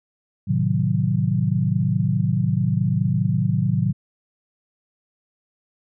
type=chord; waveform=sine; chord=A diminished seventh; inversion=none; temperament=equal; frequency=110 / 130.81 / 155.56 / 185 Hz; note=A2 / C3 / Eb3 / Gb3; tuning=0 / 0 / 0 / 0 cents; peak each=-23 dBFS; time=0.47-3.93 s; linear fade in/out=20 ms; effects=none